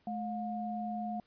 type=tone pair together; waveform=sine; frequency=214.7 / 714 Hz; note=A3 / F5; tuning=-42 / +38 cents; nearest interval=octave + major sixth; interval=2080 cents; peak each=-37 / -37 dBFS; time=0.07-1.2 s; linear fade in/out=2 ms; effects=pink hiss -71 dBFS RMS until 1.26 s + resampled to 11025 Hz